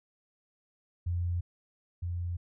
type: tone pair in turn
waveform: sine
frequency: 87.31 / 87.31 Hz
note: F2 / F2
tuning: 0 / 0 cents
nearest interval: unison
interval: 0 cents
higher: neither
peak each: -28 / -31 dBFS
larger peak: first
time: 1.06-1.41 / 2.02-2.37 s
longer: neither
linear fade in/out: 10 ms
effects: none